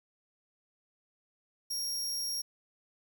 sawtooth tone, 5588 Hz, F8, in tune, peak -30 dBFS, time 1.7-2.42 s, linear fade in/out 10 ms, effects 10-bit

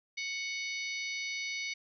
harmonic tone with a mistuned harmonic, 740 Hz, F#5, in tune, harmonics 3 / 4 / 5 / 6 / 7 / 8, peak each -36 / -47 / -44 / -44 / -49 / -46 dBFS, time 0.17-1.74 s, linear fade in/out 10 ms, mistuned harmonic 7, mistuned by -87 cents, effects none

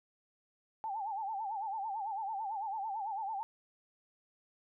sine tone with vibrato, 835 Hz, G#5, 9 cents sharp, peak -35 dBFS, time 0.84-3.43 s, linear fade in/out 0 ms, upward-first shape sine, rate 9 Hz, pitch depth 140 cents each way, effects none

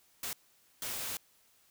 white noise bursts at uneven times, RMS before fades -38 dBFS, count 2, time 0.23-0.33 / 0.82-1.17 s, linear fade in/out 2 ms, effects white hiss -67 dBFS RMS until 1.7 s

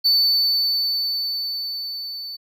triangle tone with level ramp, 4510 Hz, C#8, 29 cents sharp, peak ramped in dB -12 to -29 dBFS, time 0.04-2.37 s, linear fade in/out 20 ms, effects none

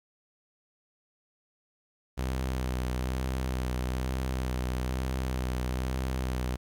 sawtooth tone with vibrato, 63.7 Hz, C2, 46 cents flat, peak -25 dBFS, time 2.17-6.57 s, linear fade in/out 20 ms, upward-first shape sine, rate 1.1 Hz, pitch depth 29 cents each way, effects 10-bit

